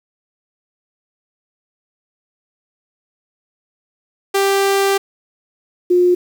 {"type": "tone pair in turn", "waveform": ["sawtooth", "sine"], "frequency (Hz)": [393.6, 357], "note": ["G4", "F4"], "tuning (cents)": [7, 38], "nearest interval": "major second", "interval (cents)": 169, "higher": "first", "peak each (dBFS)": -9, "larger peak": "neither", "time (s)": [[4.34, 4.98], [5.9, 6.15]], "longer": "first", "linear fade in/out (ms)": 10, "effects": ["7-bit"]}